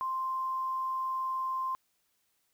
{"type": "tone with quantisation", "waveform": "sine", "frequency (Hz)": 1046.5, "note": "C6", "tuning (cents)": 0, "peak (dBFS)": -30, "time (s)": [0.01, 1.75], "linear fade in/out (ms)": 0, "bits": 10, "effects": ["white hiss -75 dBFS RMS until 2.53 s"]}